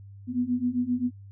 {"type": "beating tone pair", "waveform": "sine", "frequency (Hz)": [242.4, 250], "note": ["B3", "B3"], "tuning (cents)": [-32, 21], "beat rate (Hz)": 7.6, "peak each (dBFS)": [-28, -26], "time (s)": [0.27, 1.11], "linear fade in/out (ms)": 50, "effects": ["added 99 Hz sine -43 dBFS peak until 1.31 s"]}